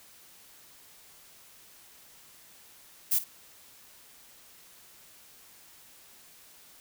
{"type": "noise with echo", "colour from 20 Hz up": "violet", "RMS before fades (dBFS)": -25, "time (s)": [3.11, 3.19], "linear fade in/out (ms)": 10, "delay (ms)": 53, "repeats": 1, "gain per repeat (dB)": -15, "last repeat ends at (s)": 3.243, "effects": ["white hiss -55 dBFS RMS until 6.8 s"]}